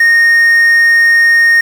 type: tone with quantisation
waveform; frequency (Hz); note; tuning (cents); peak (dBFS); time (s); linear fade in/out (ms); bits
triangle; 1851; A#6; -13; -3; 0-1.61; 5; 5
effects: none